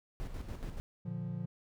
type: noise with tremolo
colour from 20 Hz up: brown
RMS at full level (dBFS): -39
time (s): 0.2-0.8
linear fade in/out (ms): 0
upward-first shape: square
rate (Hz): 7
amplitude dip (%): 50
type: chord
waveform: triangle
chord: Bb major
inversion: none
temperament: equal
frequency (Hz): 116.54 / 146.83 / 174.61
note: Bb2 / D3 / F3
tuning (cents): 0 / 0 / 0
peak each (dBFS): -39 / -40 / -37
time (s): 1.05-1.46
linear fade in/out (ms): 10
effects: none